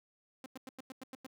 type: tone bursts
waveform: sawtooth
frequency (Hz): 261.6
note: C4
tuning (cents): 0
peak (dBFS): -40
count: 8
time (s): 0.44-1.266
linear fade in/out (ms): 2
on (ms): 21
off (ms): 94
effects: none